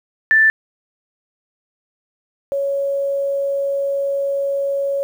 sine tone pair in turn, 1766 / 556.3 Hz, A6 / C#5, +6 / +6 cents, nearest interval octave + minor sixth, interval 2000 cents, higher first, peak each -9 / -17 dBFS, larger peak first, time 0.31-0.5 / 2.52-5.03 s, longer second, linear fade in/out 0 ms, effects 8-bit

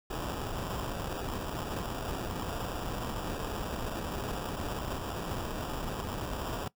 pink noise with sample-and-hold, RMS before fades -36 dBFS, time 0.1-6.68 s, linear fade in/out 5 ms, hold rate 2100 Hz, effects noise-tail reverb RT60 0.1 s tail -20 dB re dry

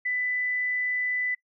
sine tone, 1994 Hz, B6, 16 cents sharp, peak -25 dBFS, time 0.05-1.35 s, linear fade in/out 10 ms, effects noise-tail reverb RT60 0.1 s tail -21 dB re dry

